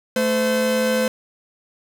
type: tone pair together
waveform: 45% pulse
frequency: 220 / 512.5 Hz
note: A3 / C5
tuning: 0 / -36 cents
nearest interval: octave + minor third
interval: 1464 cents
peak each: -22 / -19 dBFS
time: 0.16-1.08 s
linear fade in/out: 2 ms
effects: none